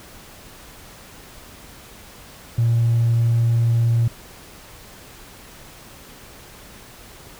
sine tone with hard clipping, 116.54 Hz, A#2, in tune, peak -15 dBFS, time 2.58-4.08 s, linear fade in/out 5 ms, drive 1 dB, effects pink hiss -43 dBFS RMS until 7.39 s

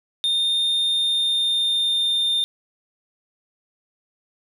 triangle tone with pitch glide, 3641 to 3618 Hz, A#7 to A7, -41 to +48 cents, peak -17 dBFS, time 0.24-2.44 s, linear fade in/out 0 ms, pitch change -11 cents, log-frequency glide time 0.87-2.23 s, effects none

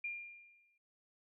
sine tone with exponential decay, 2400 Hz, D7, 37 cents sharp, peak -36 dBFS, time 0.04-0.78 s, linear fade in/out 5 ms, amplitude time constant 160 ms, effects none

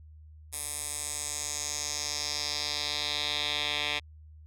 10% pulse tone with band-pass filter sweep, 147.6 Hz, D3, 9 cents sharp, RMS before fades -33 dBFS, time 0.52-4 s, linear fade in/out 20 ms, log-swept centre 10000 to 3000 Hz, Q 3, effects added 77 Hz sine -48 dBFS peak until 4.46 s

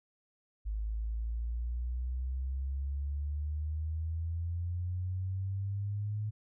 sine exponential sweep, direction up, 52.1 to 107.2 Hz, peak -32 dBFS, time 0.65-6.31 s, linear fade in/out 20 ms, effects none

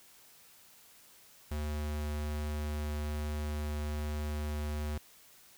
square tone, 74.9 Hz, D2, 35 cents sharp, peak -34 dBFS, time 1.51-4.98 s, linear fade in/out 5 ms, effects white hiss -59 dBFS RMS until 5.57 s

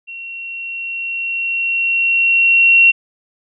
sine tone with level ramp, 2733 Hz, F7, 38 cents flat, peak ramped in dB -28 to -5 dBFS, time 0.07-2.92 s, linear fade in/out 20 ms, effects none

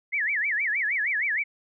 sine tone with vibrato, 1975.5 Hz, B6, in tune, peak -23 dBFS, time 0.12-1.44 s, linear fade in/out 20 ms, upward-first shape sine, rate 6.4 Hz, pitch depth 290 cents each way, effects none

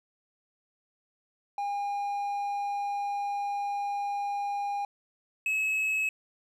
triangle tone pair in turn, 810 / 2577 Hz, G#5 / E7, -43 / -40 cents, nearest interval octave + minor sixth, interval 2003 cents, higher second, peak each -27 / -24 dBFS, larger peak second, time 1.58-4.85 / 5.46-6.09 s, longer first, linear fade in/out 2 ms, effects none

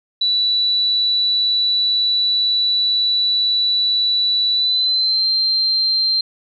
sine tone with pitch glide, 3951 to 4150 Hz, B7 to C8, 0 to -15 cents, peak -14 dBFS, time 0.21-6.21 s, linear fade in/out 5 ms, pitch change +85 cents, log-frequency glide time 4.53-5.27 s, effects none

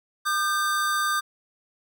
square tone pair together, 1207.1 / 1560 Hz, D6 / G6, +47 / -9 cents, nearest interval major third, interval 444 cents, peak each -25 / -27 dBFS, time 0.25-1.21 s, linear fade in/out 20 ms, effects none

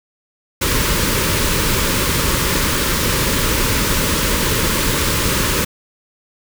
pink band-stop noise, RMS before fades -17 dBFS, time 0.61-5.65 s, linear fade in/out 10 ms, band 600 to 880 Hz, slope 96 dB/octave, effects none

